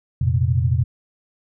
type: chord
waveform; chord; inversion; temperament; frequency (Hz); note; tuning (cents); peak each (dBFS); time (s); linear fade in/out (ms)
sine; F suspended fourth; none; equal with one note detuned; 87.31 / 116.54 / 129.98; F2 / Bb2 / C3; 0 / 0 / -11; -20; 0.21-0.84; 5
effects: none